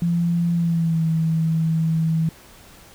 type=tone with pitch glide; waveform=sine; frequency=170.9 to 161.49 Hz; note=F3 to E3; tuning=-37 to -35 cents; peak=-17 dBFS; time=0.02-2.29 s; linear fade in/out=2 ms; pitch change=-98 cents; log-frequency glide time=0.54-1.04 s; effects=pink hiss -47 dBFS RMS until 2.94 s